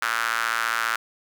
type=tone with high-pass filter; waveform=sawtooth; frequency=114.9 Hz; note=A#2; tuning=25 cents flat; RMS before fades=-25 dBFS; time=0.02-0.96 s; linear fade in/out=0 ms; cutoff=1400 Hz; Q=4; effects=none